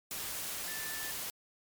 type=tone in noise; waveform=sine; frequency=1760 Hz; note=A6; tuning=in tune; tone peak=-43 dBFS; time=0.68-1.11 s; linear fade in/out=0 ms; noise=white; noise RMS=-39 dBFS; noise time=0.11-1.3 s; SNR=-7 dB; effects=MP3 96 kbps